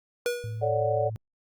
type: tone with exponential decay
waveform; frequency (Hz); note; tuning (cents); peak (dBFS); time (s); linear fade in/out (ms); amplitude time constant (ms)
square; 483.6; B4; -36; -23; 0.26-0.69; 1; 92
type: tone with vibrato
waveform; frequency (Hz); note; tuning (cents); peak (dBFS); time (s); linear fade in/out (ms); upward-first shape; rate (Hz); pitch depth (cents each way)
sine; 109.5; A2; -8; -31; 0.44-1.16; 0; sine; 9.8; 8
type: chord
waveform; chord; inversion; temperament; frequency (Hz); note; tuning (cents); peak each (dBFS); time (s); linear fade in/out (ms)
sine; D major seventh; second; equal; 440 / 554.4 / 587.3 / 740; A4 / C#5 / D5 / F#5; 0 / 0 / 0 / 0; -31 / -30 / -26 / -30; 0.61-1.1; 20
effects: Opus 48 kbps